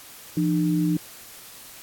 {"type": "tone pair together", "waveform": "sine", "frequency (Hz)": [170, 302.9], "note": ["F3", "D#4"], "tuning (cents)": [-46, -46], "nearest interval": "minor seventh", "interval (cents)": 1000, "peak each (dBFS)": -22, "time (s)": [0.37, 0.97], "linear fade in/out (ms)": 2, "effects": ["white hiss -44 dBFS RMS until 1.82 s", "AAC 64 kbps"]}